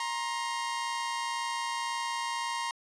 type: tone pair together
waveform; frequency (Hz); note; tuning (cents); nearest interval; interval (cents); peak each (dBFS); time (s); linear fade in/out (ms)
sawtooth; 939 / 1060.9; A#5 / C6; +12 / +24; major second; 212; -29 / -32; 0-2.71; 2
effects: resampled to 22050 Hz